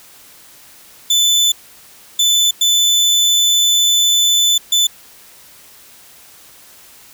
30% pulse tone bursts at uneven times, 3508 Hz, A7, 6 cents flat, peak -8 dBFS, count 4, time 1.1-1.52 / 2.19-2.51 / 2.61-4.58 / 4.72-4.87 s, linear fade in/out 5 ms, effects white hiss -43 dBFS RMS until 7.13 s

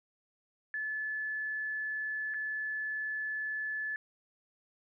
sine tone with dropouts, 1729 Hz, A6, 31 cents flat, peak -33 dBFS, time 0.74-3.96 s, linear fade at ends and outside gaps 1 ms, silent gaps 2.339-2.343 s, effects none

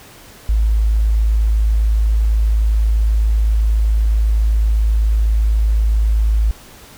sine tone, 53.9 Hz, A1, 35 cents flat, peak -11 dBFS, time 0.49-6.51 s, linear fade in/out 0 ms, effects pink hiss -41 dBFS RMS until 6.97 s

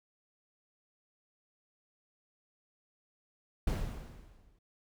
brown noise with exponential decay, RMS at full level -29 dBFS, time 3.67-4.59 s, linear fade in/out 5 ms, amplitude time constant 200 ms, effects none

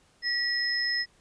sine tone pair together, 1927 / 5144 Hz, B6 / E8, -43 / -43 cents, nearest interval octave + perfect fourth, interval 1700 cents, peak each -28 dBFS, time 0.22-1.06 s, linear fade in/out 50 ms, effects pink hiss -63 dBFS RMS until 1.2 s + resampled to 22050 Hz

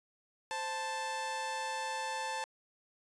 sawtooth tone pair together, 523.3 / 880 Hz, C5 / A5, 0 / 0 cents, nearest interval major sixth, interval 900 cents, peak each -39 / -32 dBFS, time 0.51-2.44 s, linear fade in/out 0 ms, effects resampled to 22050 Hz

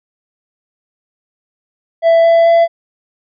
triangle tone with pitch steps, 664 / 668.2 / 672.5 Hz, E5 / E5 / E5, +12 / +23 / +34 cents, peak -4 dBFS, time 2.02-2.68 s, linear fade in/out 50 ms, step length 220 ms, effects resampled to 11025 Hz

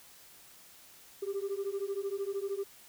sine beating tone pair, 389.4 / 402.4 Hz, G4 / G4, -12 / +45 cents, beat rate 13 Hz, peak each -34 / -34 dBFS, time 1.22-2.64 s, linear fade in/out 10 ms, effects tanh soft clip ceiling -29 dBFS + white hiss -56 dBFS RMS until 2.88 s

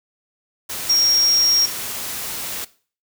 sine tone in noise, 5588 Hz, F8, in tune, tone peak -13 dBFS, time 0.89-1.66 s, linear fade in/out 10 ms, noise white, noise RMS -28 dBFS, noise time 0.69-2.65 s, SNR +12 dB, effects noise-tail reverb RT60 0.4 s tail -18 dB re dry

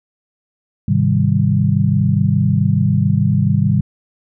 sine chord, Ab major seventh, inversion none, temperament equal, 103.83 / 130.81 / 155.56 / 196 Hz, Ab2 / C3 / Eb3 / G3, 0 / 0 / 0 / 0 cents, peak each -17 dBFS, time 0.88-3.81 s, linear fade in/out 5 ms, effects none

